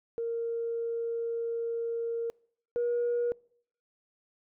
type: tone pair in turn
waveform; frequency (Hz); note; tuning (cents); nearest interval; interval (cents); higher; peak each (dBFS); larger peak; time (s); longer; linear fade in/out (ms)
sine; 463.6 / 478.6; A#4 / A#4; -10 / +46; minor second; 56; second; -29 / -25; second; 0.18-2.3 / 2.76-3.32; first; 0
effects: noise-tail reverb RT60 0.6 s tail -26 dB re dry + tanh soft clip ceiling -23 dBFS